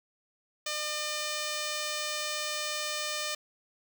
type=tone; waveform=5% pulse; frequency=603 Hz; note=D5; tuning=46 cents sharp; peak=-20 dBFS; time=0.66-3.35 s; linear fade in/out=5 ms; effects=none